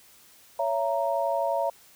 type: chord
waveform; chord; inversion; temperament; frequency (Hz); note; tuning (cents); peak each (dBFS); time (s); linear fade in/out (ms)
sine; A# diminished; first; just; 559.4 / 671.3 / 932.3; C#5 / E5 / A#5; +16 / +31 / 0; -28 / -27 / -29; 0.59-1.7; 5
effects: white hiss -55 dBFS RMS until 1.95 s